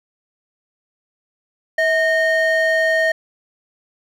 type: ring-modulated tone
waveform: triangle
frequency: 1244.5 Hz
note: D#6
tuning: in tune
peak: -9 dBFS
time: 1.78-3.12 s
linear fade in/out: 5 ms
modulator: 600 Hz
effects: none